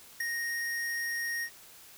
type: tone with ADSR envelope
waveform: square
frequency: 1864.7 Hz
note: A#6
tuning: in tune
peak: -27 dBFS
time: 0.2-1.5 s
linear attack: 7 ms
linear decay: 5 ms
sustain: -5 dB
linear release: 69 ms
effects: white hiss -53 dBFS RMS until 1.97 s